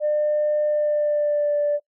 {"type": "tone with pitch glide", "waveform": "sine", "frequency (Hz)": [600, 586], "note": ["D5", "D5"], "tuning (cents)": [37, -4], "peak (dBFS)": -17, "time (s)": [0, 1.8], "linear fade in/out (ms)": 50, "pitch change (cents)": -41, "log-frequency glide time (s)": [0.66, 1.56], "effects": ["noise-tail reverb RT60 0.1 s tail -24 dB re dry", "tanh soft clip ceiling -14 dBFS"]}